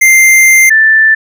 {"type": "tone pair in turn", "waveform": ["square", "sine"], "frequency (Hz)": [2093, 1766.1], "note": ["C7", "A6"], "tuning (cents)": [0, 6], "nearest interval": "minor third", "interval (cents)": 294, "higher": "first", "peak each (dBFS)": -3, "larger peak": "neither", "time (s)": [[0.01, 0.7], [0.7, 1.15]], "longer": "first", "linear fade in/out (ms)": 10, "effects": []}